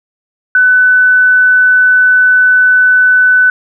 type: tone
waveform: sine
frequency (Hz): 1500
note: F#6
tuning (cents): +23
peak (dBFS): -4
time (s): 0.55-3.5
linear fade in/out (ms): 2
effects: none